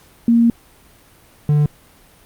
sine / triangle tone pair in turn, 233.1 / 148.29 Hz, A#3 / D3, 0 / +17 cents, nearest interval minor sixth, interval 783 cents, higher first, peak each -9 dBFS, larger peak neither, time 0.28-0.5 / 1.49-1.66 s, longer first, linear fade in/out 2 ms, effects pink hiss -49 dBFS RMS until 2.25 s + Opus 48 kbps

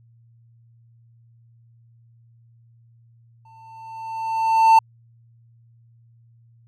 triangle tone with exponential growth, 895 Hz, A5, 29 cents sharp, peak -6 dBFS, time 3.45-4.79 s, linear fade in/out 5 ms, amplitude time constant 290 ms, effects added 116 Hz sine -51 dBFS peak until 6.67 s

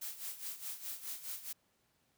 blue noise with tremolo, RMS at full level -41 dBFS, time 0.01-1.53 s, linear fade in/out 10 ms, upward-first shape sine, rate 4.8 Hz, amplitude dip 75%, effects pink hiss -75 dBFS RMS until 2.17 s + high-pass 80 Hz 12 dB/octave

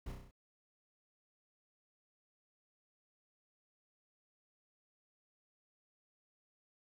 brown noise with echo, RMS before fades -43 dBFS, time 0.06-0.12 s, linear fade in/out 5 ms, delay 32 ms, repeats 6, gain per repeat -3 dB, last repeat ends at 0.312 s, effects none

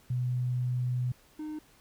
sine / triangle tone pair in turn, 124.7 / 306.5 Hz, B2 / D#4, +17 / -26 cents, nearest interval octave + major third, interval 1557 cents, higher second, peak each -27 / -33 dBFS, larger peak first, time 0.1-1.12 / 1.39-1.59 s, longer first, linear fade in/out 5 ms, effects pink hiss -61 dBFS RMS until 1.8 s

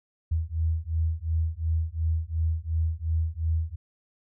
sine beating tone pair, 79.6 / 82.4 Hz, D#2 / E2, +40 / 0 cents, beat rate 2.8 Hz, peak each -27 / -27 dBFS, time 0.31-3.76 s, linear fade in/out 10 ms, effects none

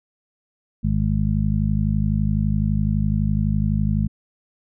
harmonic tone, 51.91 Hz, G#1, in tune, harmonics 1 / 2 / 3 / 4, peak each -23 / -23 / -23 / -23 dBFS, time 0.83-4.08 s, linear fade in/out 20 ms, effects none

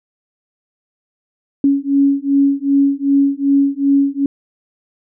sine beating tone pair, 277.2 / 279.8 Hz, C#4 / C#4, 0 / +16 cents, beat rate 2.6 Hz, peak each -14 dBFS, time 1.64-4.26 s, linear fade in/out 2 ms, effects none

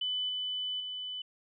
sine tone with level steps, 3000 Hz, F#7, 23 cents sharp, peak -30 / -32 / -36 dBFS, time 0.01-1.22 s, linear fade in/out 5 ms, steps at 0.29 / 0.8 s, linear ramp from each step 2 ms, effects none

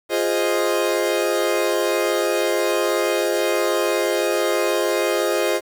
40% pulse chord, F minor seventh, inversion none, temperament equal, 349.2 / 415.3 / 523.3 / 622.3 Hz, F4 / Ab4 / C5 / Eb5, 0 / 0 / 0 / 0 cents, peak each -23 dBFS, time 0.09-5.61 s, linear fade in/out 50 ms, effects 8-bit

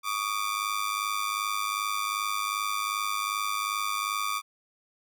sawtooth ring-modulated tone, 1176 Hz, D6, 2 cents sharp, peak -21 dBFS, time 0.03-4.42 s, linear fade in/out 50 ms, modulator 51.3 Hz, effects none

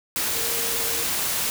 sine tone in noise, 463.4 Hz, A#4, 10 cents flat, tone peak -35 dBFS, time 0.35-1.03 s, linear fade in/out 0 ms, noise white, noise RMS -25 dBFS, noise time 0.16-1.5 s, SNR -13 dB, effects none

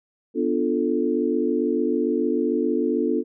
sine chord, B half-diminished seventh, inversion none, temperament equal, 246.9 / 293.7 / 349.2 / 440 Hz, B3 / D4 / F4 / A4, 0 / 0 / 0 / 0 cents, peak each -25 dBFS, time 0.34-3.24 s, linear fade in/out 50 ms, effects none

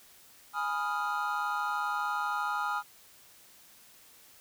triangle chord, F half-diminished seventh, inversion first, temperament equal, 830.6 / 987.8 / 1244.5 / 1396.9 Hz, Ab5 / Cb6 / Eb6 / F6, 0 / 0 / 0 / 0 cents, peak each -33 / -36 / -32 / -33 dBFS, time 0.53-2.83 s, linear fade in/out 50 ms, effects white hiss -57 dBFS RMS until 4.4 s

